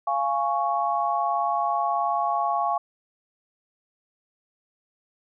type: chord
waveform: sine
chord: Db major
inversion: first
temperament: just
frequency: 693 / 831.5 / 1108.7 Hz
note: F5 / Ab5 / Db6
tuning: -14 / +2 / 0 cents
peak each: -26 dBFS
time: 0.07-2.78 s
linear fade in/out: 5 ms
effects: none